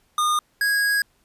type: tone pair in turn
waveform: square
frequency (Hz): 1220 / 1649.3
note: D#6 / G#6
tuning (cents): -34 / -12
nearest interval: perfect fourth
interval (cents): 522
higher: second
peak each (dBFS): -19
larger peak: neither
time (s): 0.18-0.39 / 0.61-1.02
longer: second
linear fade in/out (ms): 2
effects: pink hiss -64 dBFS RMS until 1.24 s + resampled to 32000 Hz